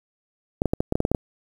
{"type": "clicks", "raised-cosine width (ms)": 2, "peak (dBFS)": -7, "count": 10, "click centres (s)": [0.619, 0.657, 0.735, 0.805, 0.924, 0.955, 1.004, 1.051, 1.116, 1.148], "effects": ["7-bit"]}